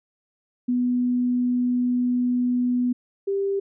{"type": "tone pair in turn", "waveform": "sine", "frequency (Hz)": [246.9, 394.9], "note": ["B3", "G4"], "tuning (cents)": [0, 13], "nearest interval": "minor sixth", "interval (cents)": 813, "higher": "second", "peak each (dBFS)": [-19, -21], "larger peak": "first", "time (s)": [[0.68, 2.93], [3.27, 3.6]], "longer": "first", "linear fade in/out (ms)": 10, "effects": []}